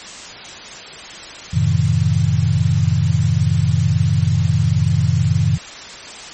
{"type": "chord", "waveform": "sine", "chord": "F# diminished seventh", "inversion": "none", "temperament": "just", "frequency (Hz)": [92.5, 111, 133.2, 159.84], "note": ["F#2", "A2", "C3", "Eb3"], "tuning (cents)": [0, 16, 31, 47], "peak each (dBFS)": -18, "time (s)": [1.53, 5.58], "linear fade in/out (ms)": 10, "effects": ["white hiss -33 dBFS RMS until 6.33 s", "MP3 32 kbps"]}